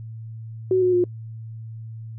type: tone with pitch steps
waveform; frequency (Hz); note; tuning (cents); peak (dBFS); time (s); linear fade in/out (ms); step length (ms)
sine; 372.8 / 364.3 / 356; F#4 / F#4 / F4; +13 / -27 / +33; -15; 0.71-1.04; 2; 110
effects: noise-tail reverb RT60 0.1 s tail -25 dB re dry + added 112 Hz sine -33 dBFS peak until 2.18 s